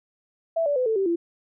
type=tone with pitch steps; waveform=sine; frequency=660 / 577.9 / 506 / 443 / 387.9 / 339.7 Hz; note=E5 / D5 / B4 / A4 / G4 / F4; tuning=+2 / -28 / +42 / +12 / -18 / -48 cents; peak=-20 dBFS; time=0.56-1.16 s; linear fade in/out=10 ms; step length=100 ms; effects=none